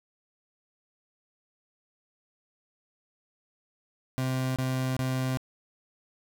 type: tone bursts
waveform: 30% pulse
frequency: 129.9 Hz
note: C3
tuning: 12 cents flat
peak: -24 dBFS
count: 3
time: 4.18-5.372 s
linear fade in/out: 0 ms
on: 380 ms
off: 26 ms
effects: none